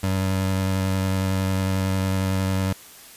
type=tone with vibrato; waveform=25% pulse; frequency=95.1 Hz; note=F#2; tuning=48 cents sharp; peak=-17 dBFS; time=0.03-2.73 s; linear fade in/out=5 ms; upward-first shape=square; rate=11 Hz; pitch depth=11 cents each way; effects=white hiss -45 dBFS RMS until 3.16 s + resampled to 32000 Hz